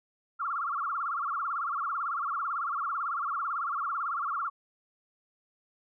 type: tone with vibrato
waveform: sine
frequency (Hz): 1244.5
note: D#6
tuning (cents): 0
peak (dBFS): -29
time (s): 0.39-4.5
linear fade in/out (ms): 20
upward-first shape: sine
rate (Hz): 18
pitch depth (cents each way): 210
effects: none